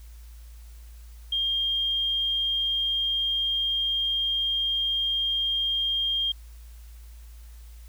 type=tone; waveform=sine; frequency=3212 Hz; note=G7; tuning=41 cents sharp; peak=-23 dBFS; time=1.32-6.32 s; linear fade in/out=5 ms; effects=added 57 Hz sine -42 dBFS peak until 7.88 s + white hiss -58 dBFS RMS until 7.88 s